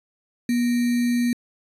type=tone with sample-and-hold; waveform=sine; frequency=241.1 Hz; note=B3; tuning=41 cents flat; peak=-18 dBFS; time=0.49-1.33 s; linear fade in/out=2 ms; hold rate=2100 Hz; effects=resampled to 32000 Hz